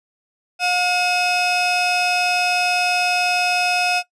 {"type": "tone pair together", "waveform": "30% pulse", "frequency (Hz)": [717, 2555], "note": ["F5", "D#7"], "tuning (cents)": [45, 45], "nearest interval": "octave + minor seventh", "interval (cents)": 2200, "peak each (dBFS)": -17, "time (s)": [0.59, 4.03], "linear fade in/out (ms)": 50, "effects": ["noise-tail reverb RT60 0.1 s tail -17 dB re dry", "resampled to 22050 Hz"]}